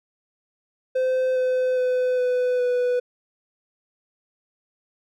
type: tone with pitch steps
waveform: triangle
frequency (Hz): 515 / 509.7 / 504.4 / 499.2 / 494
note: C5 / C5 / B4 / B4 / B4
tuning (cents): -28 / -45 / +36 / +19 / 0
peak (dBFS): -17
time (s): 0.95-3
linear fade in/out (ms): 10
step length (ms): 410
effects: none